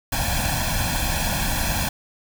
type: noise with comb filter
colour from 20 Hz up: pink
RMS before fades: -23 dBFS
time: 0.12-1.89 s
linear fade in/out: 5 ms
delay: 1.2 ms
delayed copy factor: +0.95
effects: none